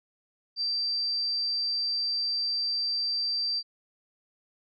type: tone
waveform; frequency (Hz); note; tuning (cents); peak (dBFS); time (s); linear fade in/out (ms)
sine; 4688; D8; -4; -26; 0.56-3.63; 50
effects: none